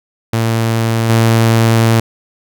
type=tone with level steps; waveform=sawtooth; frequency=113.8 Hz; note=A#2; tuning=41 cents flat; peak=-8 / -4 dBFS; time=0.33-2 s; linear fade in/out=5 ms; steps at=1.09 s; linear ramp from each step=5 ms; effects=none